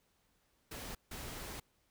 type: noise bursts at uneven times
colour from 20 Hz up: pink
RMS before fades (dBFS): -45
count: 2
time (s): 0.71-0.95 / 1.11-1.6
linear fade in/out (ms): 5
effects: pink hiss -75 dBFS RMS until 1.9 s